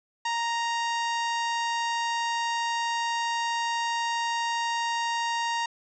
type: tone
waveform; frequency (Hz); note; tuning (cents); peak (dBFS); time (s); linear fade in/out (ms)
sawtooth; 932.3; A#5; 0; -22; 0.25-5.66; 5
effects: resampled to 16000 Hz + 9-bit